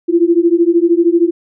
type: beating tone pair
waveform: sine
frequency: 334.4 / 347.4 Hz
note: E4 / F4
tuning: +25 / -9 cents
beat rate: 13 Hz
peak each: -11 dBFS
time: 0.08-1.31 s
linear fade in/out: 20 ms
effects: none